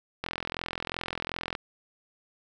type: click train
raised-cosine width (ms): 0.3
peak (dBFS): -15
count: 57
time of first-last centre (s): 0.24-1.551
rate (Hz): 42.7
effects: none